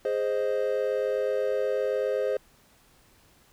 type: chord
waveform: triangle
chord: Ab major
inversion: none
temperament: equal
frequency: 415.3 / 523.3 / 622.3 Hz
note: Ab4 / C5 / Eb5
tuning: 0 / 0 / 0 cents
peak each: -27 / -25 / -30 dBFS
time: 0.05-2.37 s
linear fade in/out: 2 ms
effects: pink hiss -60 dBFS RMS until 3.52 s